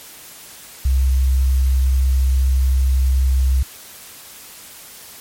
sine tone with quantisation, 65.41 Hz, C2, in tune, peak -12 dBFS, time 0.85-3.63 s, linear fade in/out 5 ms, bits 7, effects white hiss -39 dBFS RMS until 5.2 s + MP3 64 kbps

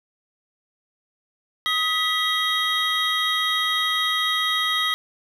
triangle tone cluster, 1261 / 1965 / 3240 / 3787 Hz, D#6 / B6 / G#7 / A#7, +23 / -9 / -43 / +27 cents, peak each -24 dBFS, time 1.66-4.94 s, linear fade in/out 0 ms, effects none

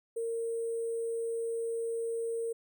sine tone with sample-and-hold, 460 Hz, A#4, 23 cents flat, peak -31 dBFS, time 0.16-2.53 s, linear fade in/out 10 ms, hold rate 8820 Hz, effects none

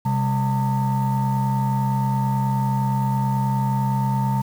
sine tone cluster, 130.5 / 199.5 / 905 Hz, C3 / G3 / A5, -4 / +31 / +48 cents, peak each -19 / -23 / -23 dBFS, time 0.05-4.42 s, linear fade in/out 10 ms, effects tanh soft clip ceiling -14 dBFS + 7-bit

